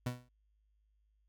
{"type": "tone with exponential decay", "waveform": "30% pulse", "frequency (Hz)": 123.47, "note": "B2", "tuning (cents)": 0, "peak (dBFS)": -29, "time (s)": [0.06, 0.29], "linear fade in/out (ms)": 5, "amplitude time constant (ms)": 48, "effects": ["added 52 Hz sine -70 dBFS peak until 1.28 s"]}